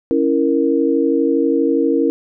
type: chord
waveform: sine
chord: A# diminished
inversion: first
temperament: equal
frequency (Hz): 277.2 / 329.6 / 466.2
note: C#4 / E4 / A#4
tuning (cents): 0 / 0 / 0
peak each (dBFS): -17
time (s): 0.11-2.1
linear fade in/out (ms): 0
effects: none